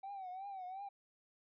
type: tone with vibrato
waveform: triangle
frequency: 764 Hz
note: G5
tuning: 45 cents flat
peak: -40 dBFS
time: 0.03-0.89 s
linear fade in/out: 10 ms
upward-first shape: triangle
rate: 2.8 Hz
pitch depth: 110 cents each way
effects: tanh soft clip ceiling -40 dBFS + resampled to 11025 Hz